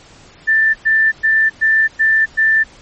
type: tone bursts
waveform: sine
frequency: 1774 Hz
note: A6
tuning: 14 cents sharp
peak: -9 dBFS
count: 6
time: 0.47-2.64 s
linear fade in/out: 20 ms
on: 270 ms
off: 110 ms
effects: pink hiss -43 dBFS RMS until 2.81 s + MP3 32 kbps